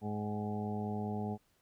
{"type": "harmonic tone with a mistuned harmonic", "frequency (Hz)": 104.7, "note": "G#2", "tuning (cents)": 15, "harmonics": [1, 2, 3, 4, 5, 6, 7, 8], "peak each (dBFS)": [-40, -37, -50, -43, -53, -51, -44, -48], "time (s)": [0.01, 1.38], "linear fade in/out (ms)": 50, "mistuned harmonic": 7, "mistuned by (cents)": 35, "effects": ["pink hiss -73 dBFS RMS until 1.61 s"]}